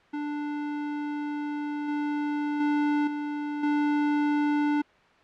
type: tone with level steps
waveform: square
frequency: 294.4 Hz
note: D4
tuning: 4 cents sharp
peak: -30 / -27 / -23 / -30 / -23 dBFS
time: 0.13-4.82 s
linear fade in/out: 10 ms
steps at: 1.88 / 2.6 / 3.07 / 3.63 s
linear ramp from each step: 5 ms
effects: white hiss -57 dBFS RMS until 5.23 s + low-pass 2000 Hz 12 dB/octave